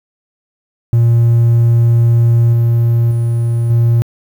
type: tone with level steps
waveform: triangle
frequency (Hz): 117.1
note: A#2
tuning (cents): +8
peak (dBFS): -4 / -6 / -9 / -5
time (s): 0.93-4.02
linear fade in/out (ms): 0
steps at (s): 2.53 / 3.11 / 3.7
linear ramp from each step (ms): 2
effects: tanh soft clip ceiling 0 dBFS + 7-bit